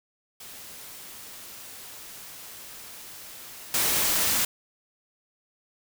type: noise with level steps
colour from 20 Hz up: white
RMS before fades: -43 / -24 dBFS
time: 0.4-4.45 s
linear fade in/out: 5 ms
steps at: 3.74 s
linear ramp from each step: 2 ms
effects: none